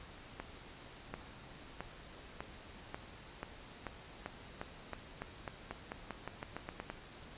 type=accelerating click train; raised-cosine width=0.5 ms; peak=-25 dBFS; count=21; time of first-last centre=0.4-6.9 s; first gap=740 ms; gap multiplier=0.9; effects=pink hiss -53 dBFS RMS until 7.37 s + resampled to 8000 Hz